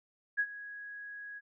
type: tone with ADSR envelope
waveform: sine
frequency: 1661.2 Hz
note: G#6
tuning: in tune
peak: -25 dBFS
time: 0.37-1.41 s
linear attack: 26 ms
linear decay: 61 ms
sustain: -17 dB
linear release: 36 ms
effects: none